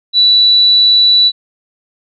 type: tone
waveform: sine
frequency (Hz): 3951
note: B7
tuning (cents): 0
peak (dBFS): -5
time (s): 0.13-1.32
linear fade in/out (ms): 50
effects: none